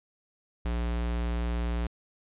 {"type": "tone", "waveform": "square", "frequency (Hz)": 58.8, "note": "A#1", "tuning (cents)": 16, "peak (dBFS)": -28, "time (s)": [0.65, 1.87], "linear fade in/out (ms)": 5, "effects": ["resampled to 8000 Hz"]}